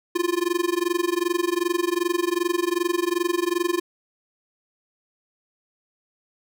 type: tone with amplitude modulation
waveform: square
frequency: 349.2 Hz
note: F4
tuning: in tune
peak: -18 dBFS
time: 0.15-3.8 s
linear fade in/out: 10 ms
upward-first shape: sine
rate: 22.6 Hz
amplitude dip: 95%
effects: none